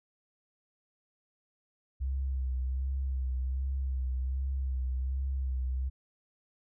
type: tone with vibrato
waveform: sine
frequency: 65.41 Hz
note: C2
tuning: in tune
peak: -29 dBFS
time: 2-5.9 s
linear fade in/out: 20 ms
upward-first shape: sine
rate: 1.3 Hz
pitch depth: 44 cents each way
effects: none